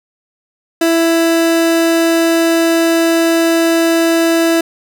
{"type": "tone", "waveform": "30% pulse", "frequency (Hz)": 331.3, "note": "E4", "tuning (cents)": 9, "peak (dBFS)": -7, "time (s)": [0.81, 4.61], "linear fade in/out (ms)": 5, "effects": []}